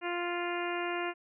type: harmonic tone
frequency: 349.2 Hz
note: F4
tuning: in tune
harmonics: 1 / 2 / 3 / 4 / 5 / 6 / 7 / 8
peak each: -35 / -38 / -40 / -41 / -42 / -43 / -43 / -44 dBFS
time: 0.01-1.14 s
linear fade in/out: 50 ms
effects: none